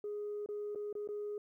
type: tone with dropouts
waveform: sine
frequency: 415.3 Hz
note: G#4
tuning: in tune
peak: -36 dBFS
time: 0.04-1.38 s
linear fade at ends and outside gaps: 2 ms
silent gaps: 0.461-0.488 / 0.749-0.757 / 0.928-0.952 / 1.075-1.088 s
effects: tanh soft clip ceiling -34 dBFS + 13-bit